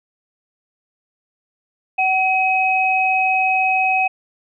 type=tone pair together; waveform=sine; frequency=754 / 2540 Hz; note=F#5 / D#7; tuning=+32 / +35 cents; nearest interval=octave + major sixth; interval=2103 cents; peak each=-17 dBFS; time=1.98-4.08 s; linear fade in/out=10 ms; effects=none